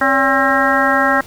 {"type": "harmonic tone with a mistuned harmonic", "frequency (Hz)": 267.9, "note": "C4", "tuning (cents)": 41, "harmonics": [1, 2, 3, 4, 5, 6, 7], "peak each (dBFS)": [-20, -19, -19, -20, -18, -18, -19], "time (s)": [0.01, 1.21], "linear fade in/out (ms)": 5, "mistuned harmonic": 2, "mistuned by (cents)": 99, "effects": ["pink hiss -39 dBFS RMS until 1.26 s"]}